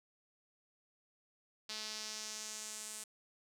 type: tone with band-pass filter sweep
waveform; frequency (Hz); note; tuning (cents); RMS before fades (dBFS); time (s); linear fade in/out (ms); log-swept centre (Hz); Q
sawtooth; 215.6; A3; -35; -45; 1.69-3.04; 5; 4600 to 8600; 2.3
effects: none